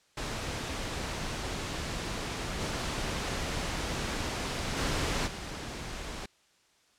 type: noise with level steps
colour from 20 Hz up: pink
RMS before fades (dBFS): -35 / -33 / -30 / -39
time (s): 0.17-6.26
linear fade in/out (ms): 5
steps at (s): 2.59 / 4.76 / 5.26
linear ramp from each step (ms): 20
effects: white hiss -66 dBFS RMS until 6.98 s + low-pass 7000 Hz 12 dB/octave